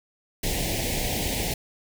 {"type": "band-stop noise", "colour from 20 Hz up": "pink", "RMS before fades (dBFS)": -27, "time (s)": [0.43, 1.54], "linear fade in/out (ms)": 5, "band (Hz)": [840, 1900], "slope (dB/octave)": 48, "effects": []}